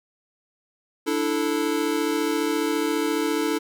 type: chord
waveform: square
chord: D suspended second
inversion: none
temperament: equal with one note detuned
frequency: 293.7 / 328.3 / 440 Hz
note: D4 / E4 / A4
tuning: 0 / -7 / 0 cents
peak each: -27 dBFS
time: 1.06-3.59 s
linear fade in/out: 20 ms
effects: none